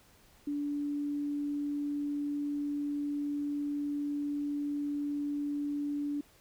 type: tone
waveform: sine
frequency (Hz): 289.7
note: D4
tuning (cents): -24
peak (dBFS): -31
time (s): 0.47-6.21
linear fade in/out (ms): 5
effects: pink hiss -62 dBFS RMS until 6.4 s